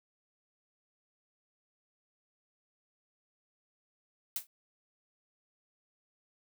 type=noise with exponential decay; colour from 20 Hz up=blue; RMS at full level=-30 dBFS; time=4.36-4.47 s; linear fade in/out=2 ms; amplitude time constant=23 ms; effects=none